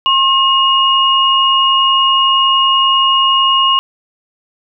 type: tone pair together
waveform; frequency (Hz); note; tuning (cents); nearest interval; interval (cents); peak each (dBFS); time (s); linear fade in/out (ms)
sine; 1072.3 / 2867; C6 / F7; +42 / +45; octave + perfect fourth; 1703; -11; 0.06-3.79; 0
effects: none